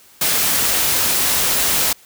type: noise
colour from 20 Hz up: white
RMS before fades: -17 dBFS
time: 0.21-1.93 s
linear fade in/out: 5 ms
effects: white hiss -48 dBFS RMS until 2.05 s